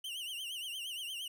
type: tone with vibrato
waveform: 45% pulse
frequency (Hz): 2960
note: F#7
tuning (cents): 0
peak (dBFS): -39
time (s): 0.04-1.28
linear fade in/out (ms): 5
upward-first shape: triangle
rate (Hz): 8.6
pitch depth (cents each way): 150
effects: none